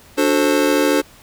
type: chord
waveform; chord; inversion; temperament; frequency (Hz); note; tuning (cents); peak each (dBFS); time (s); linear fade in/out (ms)
square; D dominant seventh; none; just; 293.7 / 367.1 / 440.5 / 528.6; D4 / F#4 / A4 / C5; 0 / -14 / +2 / +18; -18 / -22 / -21 / -20; 0.17-1.02; 20
effects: pink hiss -46 dBFS RMS until 1.22 s